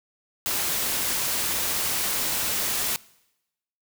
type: noise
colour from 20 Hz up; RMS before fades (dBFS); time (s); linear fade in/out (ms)
white; -26; 0.46-2.96; 0
effects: noise-tail reverb RT60 0.9 s tail -22 dB re dry